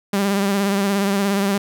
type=tone with vibrato; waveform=sawtooth; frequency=198.7 Hz; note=G3; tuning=24 cents sharp; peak=-13 dBFS; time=0.13-1.58 s; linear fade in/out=5 ms; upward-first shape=sine; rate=17 Hz; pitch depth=40 cents each way; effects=9-bit